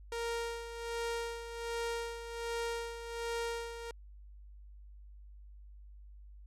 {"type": "tone with tremolo", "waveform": "sawtooth", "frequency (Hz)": 465.8, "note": "A#4", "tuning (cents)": -1, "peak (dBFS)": -30, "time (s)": [0.12, 3.91], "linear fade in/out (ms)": 2, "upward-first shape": "sine", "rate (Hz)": 1.3, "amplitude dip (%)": 65, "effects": ["added 50 Hz sine -50 dBFS peak until 6.46 s", "low-pass 10000 Hz 12 dB/octave"]}